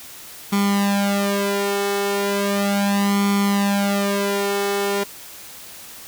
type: tone with flanger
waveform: sawtooth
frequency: 200.5 Hz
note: G3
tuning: 39 cents sharp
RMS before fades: -20 dBFS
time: 0.52-5.04 s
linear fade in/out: 10 ms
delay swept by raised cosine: 0.9 to 2.3 ms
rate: 0.36 Hz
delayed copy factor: +0.9
effects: white hiss -39 dBFS RMS until 6.07 s